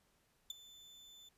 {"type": "tone with ADSR envelope", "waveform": "35% pulse", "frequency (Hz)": 3520, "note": "A7", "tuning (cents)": 0, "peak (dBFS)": -35, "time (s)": [0.5, 1.29], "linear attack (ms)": 4, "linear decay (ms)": 14, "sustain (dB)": -19, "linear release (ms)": 5, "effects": ["pink hiss -75 dBFS RMS until 1.37 s", "resampled to 32000 Hz"]}